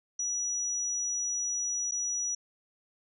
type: tone with dropouts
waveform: sine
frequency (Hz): 5850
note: F#8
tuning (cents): -21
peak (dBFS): -29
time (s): 0.19-2.35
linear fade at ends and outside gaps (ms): 5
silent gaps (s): 1.912-1.919
effects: none